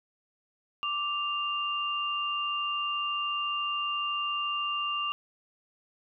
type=tone pair together; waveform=sine; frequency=1174.7 / 2794 Hz; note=D6 / F7; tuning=0 / 0 cents; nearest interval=octave + minor third; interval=1500 cents; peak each=-31 / -31 dBFS; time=0.83-5.12 s; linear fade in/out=0 ms; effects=none